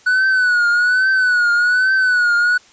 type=tone with vibrato; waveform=triangle; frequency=1479 Hz; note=F#6; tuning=1 cent flat; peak=-10 dBFS; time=0.06-2.58 s; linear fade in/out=10 ms; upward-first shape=triangle; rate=1.2 Hz; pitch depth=87 cents each way; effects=white hiss -48 dBFS RMS until 2.72 s + resampled to 16000 Hz